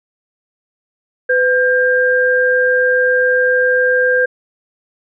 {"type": "tone pair together", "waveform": "sine", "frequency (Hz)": [503.3, 1598], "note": ["B4", "G6"], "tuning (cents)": [33, 33], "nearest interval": "octave + minor sixth", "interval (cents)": 2000, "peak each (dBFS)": -13, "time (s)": [1.29, 4.26], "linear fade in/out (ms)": 10, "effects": []}